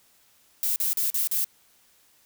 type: noise bursts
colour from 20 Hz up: violet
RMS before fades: -25 dBFS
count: 5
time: 0.63-1.444 s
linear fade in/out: 0 ms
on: 130 ms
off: 41 ms
effects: white hiss -61 dBFS RMS until 2.25 s